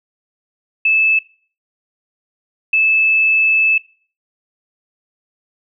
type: tone pair in turn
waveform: sine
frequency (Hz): 2618 / 2618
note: E7 / E7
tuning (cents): -13 / -13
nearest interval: unison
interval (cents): 0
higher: neither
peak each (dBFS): -10 / -10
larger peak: neither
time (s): 0.85-1.19 / 2.73-3.78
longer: second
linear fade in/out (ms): 5
effects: noise-tail reverb RT60 0.4 s tail -18 dB re dry